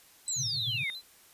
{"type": "tone with vibrato", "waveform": "triangle", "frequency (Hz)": 3854, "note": "B7", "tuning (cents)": -43, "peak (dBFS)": -37, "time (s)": [0.26, 1.02], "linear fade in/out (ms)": 50, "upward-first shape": "square", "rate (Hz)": 2.9, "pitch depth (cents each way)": 85}
{"type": "exponential sweep", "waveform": "sine", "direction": "down", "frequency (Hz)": [8110, 2023], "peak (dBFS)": -30, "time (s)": [0.28, 0.9], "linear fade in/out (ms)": 0}
{"type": "band-pass noise", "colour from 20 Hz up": "pink", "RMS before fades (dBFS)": -40, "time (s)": [0.36, 0.84], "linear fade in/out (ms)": 10, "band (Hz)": [110, 140], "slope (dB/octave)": 96}
{"effects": ["white hiss -58 dBFS RMS until 1.33 s", "resampled to 32000 Hz"]}